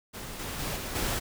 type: noise with level steps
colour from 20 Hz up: pink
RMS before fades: -40 / -36 / -33 / -36 / -30 dBFS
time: 0.13-1.2 s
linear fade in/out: 20 ms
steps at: 0.39 / 0.59 / 0.76 / 0.95 s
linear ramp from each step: 5 ms
effects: none